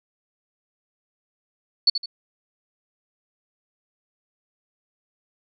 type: tone with echo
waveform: sine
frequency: 4449 Hz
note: C#8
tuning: 5 cents sharp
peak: -12 dBFS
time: 1.87-1.9 s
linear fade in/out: 5 ms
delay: 80 ms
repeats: 2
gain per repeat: -9 dB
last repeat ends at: 2.06 s
effects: none